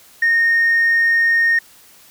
triangle tone with tanh clipping, 1845 Hz, A#6, 18 cents flat, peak -12 dBFS, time 0.22-1.59 s, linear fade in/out 5 ms, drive 5 dB, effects white hiss -47 dBFS RMS until 2.1 s

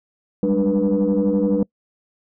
sine tone cluster, 193.8 / 205.6 / 296.9 / 487 Hz, G3 / G#3 / D4 / B4, -20 / -17 / +19 / -24 cents, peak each -20 dBFS, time 0.43-1.63 s, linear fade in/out 2 ms, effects noise-tail reverb RT60 0.1 s tail -26 dB re dry + tanh soft clip ceiling -10 dBFS

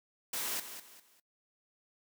white noise with echo, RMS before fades -36 dBFS, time 0.33-0.6 s, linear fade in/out 5 ms, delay 200 ms, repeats 3, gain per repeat -10 dB, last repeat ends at 1.2 s, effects noise-tail reverb RT60 0.1 s tail -21 dB re dry + high-pass 200 Hz 12 dB/octave

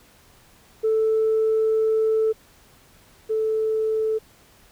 sine tone pair in turn, 440 / 438.3 Hz, A4 / A4, 0 / -7 cents, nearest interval unison, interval 7 cents, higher first, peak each -16 / -19 dBFS, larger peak first, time 0.83-2.33 / 3.29-4.19 s, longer first, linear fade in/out 20 ms, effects tanh soft clip ceiling -14 dBFS + pink hiss -54 dBFS RMS until 4.71 s

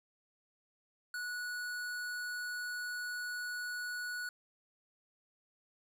sine tone with hard clipping, 1468 Hz, F#6, 14 cents flat, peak -39 dBFS, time 1.14-4.29 s, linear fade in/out 2 ms, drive 16 dB, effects none

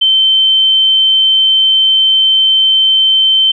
sine tone, 3096 Hz, G7, 22 cents flat, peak -6 dBFS, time 0.01-3.52 s, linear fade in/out 10 ms, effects none

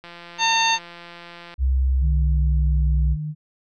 click train, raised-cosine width 0.3 ms, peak -24 dBFS, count 259, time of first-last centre 0.04-1.54 s, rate 172 Hz
harmonic tone, 906 Hz, A#5, 50 cents flat, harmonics 1 / 2 / 3 / 4 / 5 / 7, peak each -20 / -26 / -23 / -24 / -27 / -28 dBFS, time 0.38-0.79 s, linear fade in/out 50 ms
sine tone with pitch glide, 65.41 to 62.75 Hz, C2 to B1, 0 to +28 cents, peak -16 dBFS, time 1.58-3.17 s, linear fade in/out 50 ms, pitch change -72 cents, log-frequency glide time 1.94-2.91 s
sine tone, 152.3 Hz, D#3, 37 cents flat, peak -25 dBFS, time 2-3.35 s, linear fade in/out 50 ms
effects none

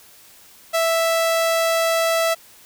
sawtooth tone, 659.3 Hz, E5, in tune, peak -13 dBFS, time 0.73-2.35 s, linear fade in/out 20 ms, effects white hiss -48 dBFS RMS until 2.65 s

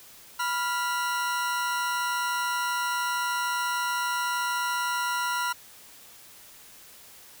40% pulse tone pair together, 980.6 / 1394 Hz, B5 / F6, -13 / -4 cents, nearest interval tritone, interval 609 cents, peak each -28 dBFS, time 0.39-5.53 s, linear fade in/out 10 ms, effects white hiss -50 dBFS RMS until 7.4 s

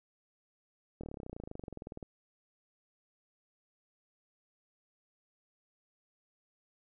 slowing click train, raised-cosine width 2 ms, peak -29 dBFS, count 28, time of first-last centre 1.01-2.028 s, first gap 25 ms, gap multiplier 1.03, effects none

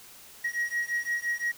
triangle beating tone pair, 1895 / 1900.8 Hz, A#6 / A#6, +28 / +33 cents, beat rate 5.8 Hz, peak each -29 dBFS, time 0.44-1.52 s, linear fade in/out 10 ms, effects white hiss -50 dBFS RMS until 1.57 s

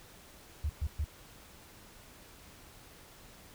sine tone bursts, 74.5 Hz, D2, 25 cents sharp, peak -29 dBFS, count 3, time 0.64-1.045 s, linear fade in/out 5 ms, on 55 ms, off 120 ms, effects pink hiss -55 dBFS RMS until 3.54 s

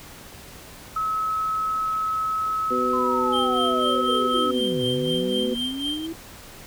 sine tone, 1289 Hz, E6, 39 cents flat, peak -22 dBFS, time 0.96-4.51 s, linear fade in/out 5 ms
harmonic tone, 125.2 Hz, B2, 24 cents sharp, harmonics 2 / 3 / 4, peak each -27 / -27 / -27 dBFS, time 2.7-5.55 s, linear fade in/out 20 ms
sine linear two-way sweep, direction down then up, 1044 to 116.54 to 333 Hz, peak -28 dBFS, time 2.93-6.13 s, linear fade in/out 5 ms, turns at 4.84 s
triangle tone with tremolo, 3157 Hz, G7, 12 cents sharp, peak -23 dBFS, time 3.32-6.07 s, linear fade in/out 20 ms, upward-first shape sine, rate 4 Hz, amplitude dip 80%
effects pink hiss -43 dBFS RMS until 6.66 s

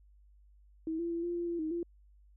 sine tone with pitch steps, 321.3 / 339.8 / 336.9 / 346.9 / 344.7 / 341.4 / 314.1 / 342.7 Hz, E4 / F4 / E4 / F4 / F4 / F4 / D#4 / F4, -44 / -47 / +38 / -12 / -23 / -39 / +16 / -33 cents, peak -32 dBFS, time 0.87-1.83 s, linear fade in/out 2 ms, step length 120 ms, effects added 50 Hz sine -58 dBFS peak until 2.36 s

